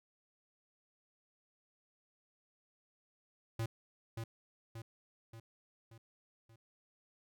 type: tone with echo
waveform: square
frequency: 113.6 Hz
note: A#2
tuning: 44 cents flat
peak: -35 dBFS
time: 3.59-3.66 s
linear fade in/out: 5 ms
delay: 580 ms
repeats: 5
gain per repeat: -5 dB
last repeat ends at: 6.56 s
effects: none